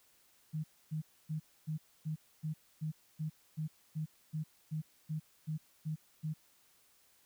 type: tone bursts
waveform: sine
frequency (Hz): 155.56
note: D#3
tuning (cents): 0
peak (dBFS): -34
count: 16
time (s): 0.53-6.34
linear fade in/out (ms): 20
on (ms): 110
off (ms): 270
effects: white hiss -68 dBFS RMS until 7.25 s